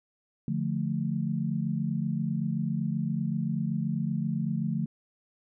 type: chord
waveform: sine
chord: D minor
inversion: none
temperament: equal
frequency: 146.83 / 174.61 / 220 Hz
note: D3 / F3 / A3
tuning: 0 / 0 / 0 cents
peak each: -31 dBFS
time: 0.48-4.86 s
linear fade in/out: 2 ms
effects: none